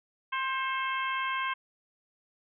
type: harmonic tone with a mistuned harmonic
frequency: 528 Hz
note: C5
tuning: 16 cents sharp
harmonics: 2 / 3 / 4 / 5 / 6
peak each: -31 / -35 / -37 / -39 / -41 dBFS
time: 0.32-1.54 s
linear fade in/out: 10 ms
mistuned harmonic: 4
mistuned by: +35 cents
effects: none